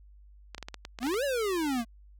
clicks, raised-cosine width 0.2 ms, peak -21 dBFS, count 10, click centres 0.547 / 0.581 / 0.627 / 0.685 / 0.743 / 0.851 / 0.988 / 1.03 / 1.067 / 1.142 s
square exponential two-way sweep, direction up then down, 220 to 587.3 to 220 Hz, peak -28 dBFS, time 1-1.85 s, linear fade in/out 50 ms, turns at 1.24 s
effects added 50 Hz sine -51 dBFS peak until 2.19 s

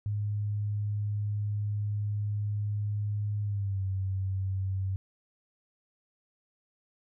sine tone with pitch glide, 103.83 to 95.76 Hz, G#2 to G2, 0 to -40 cents, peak -28 dBFS, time 0.06-4.96 s, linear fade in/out 0 ms, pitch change -140 cents, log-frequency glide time 3.42-3.84 s, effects none

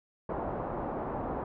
white low-pass noise, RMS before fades -35 dBFS, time 0.29-1.44 s, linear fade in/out 5 ms, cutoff 940 Hz, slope 24 dB/octave, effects none

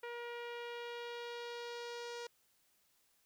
sawtooth tone with low-pass filter sweep, 475.8 Hz, A#4, 35 cents sharp, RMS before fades -45 dBFS, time 0.03-2.27 s, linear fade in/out 5 ms, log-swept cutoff 2300 to 5800 Hz, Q 1.6, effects white hiss -74 dBFS RMS until 3.25 s

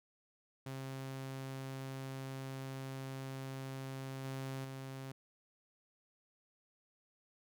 sawtooth tone with level steps, 133.7 Hz, C3, 38 cents sharp, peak -38 / -36 / -40 dBFS, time 0.66-5.12 s, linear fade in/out 5 ms, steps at 4.24 / 4.64 s, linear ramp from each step 10 ms, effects none

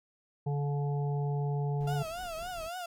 harmonic tone, 143.5 Hz, D3, 40 cents flat, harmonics 1 / 3 / 5 / 6, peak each -29 / -39 / -43 / -45 dBFS, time 0.46-2.03 s, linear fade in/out 10 ms
brown noise with tremolo, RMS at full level -48 dBFS, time 1.8-2.69 s, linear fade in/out 10 ms, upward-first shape square, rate 5.2 Hz, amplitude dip 40%
35% pulse tone with vibrato, 686 Hz, F5, 31 cents flat, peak -35 dBFS, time 1.87-2.86 s, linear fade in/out 5 ms, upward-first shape triangle, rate 3.6 Hz, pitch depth 150 cents each way
effects none

